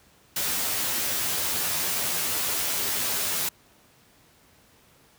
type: noise with comb filter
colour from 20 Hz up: white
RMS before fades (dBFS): -27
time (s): 0.36-3.49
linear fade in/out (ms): 5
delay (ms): 12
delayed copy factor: +0.65
effects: pink hiss -58 dBFS RMS until 5.18 s + high-pass 60 Hz 12 dB/octave